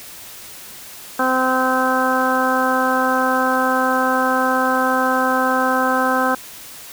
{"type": "harmonic tone", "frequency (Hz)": 258.3, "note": "C4", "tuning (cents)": -22, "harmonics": [1, 2, 3, 4, 5, 6], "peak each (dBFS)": [-22, -22, -22, -22, -22, -22], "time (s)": [1.19, 6.35], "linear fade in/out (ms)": 5, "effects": ["white hiss -37 dBFS RMS until 6.92 s"]}